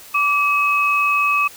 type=tone pair together; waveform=sine; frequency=1161 / 2560 Hz; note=D6 / D#7; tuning=-20 / +49 cents; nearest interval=octave + major second; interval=1369 cents; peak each=-17 dBFS; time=0.14-1.48 s; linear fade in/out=10 ms; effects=white hiss -41 dBFS RMS until 1.56 s